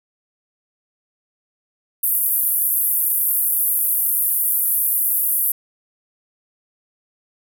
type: band-pass noise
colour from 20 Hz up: pink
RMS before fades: -19 dBFS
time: 2.03-5.52 s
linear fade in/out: 5 ms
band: 11000 to 15000 Hz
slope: 48 dB/octave
effects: none